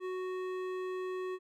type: tone with hard clipping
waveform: sine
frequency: 370 Hz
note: F#4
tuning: in tune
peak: -37 dBFS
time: 0-1.39 s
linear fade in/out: 50 ms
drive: 13 dB
effects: none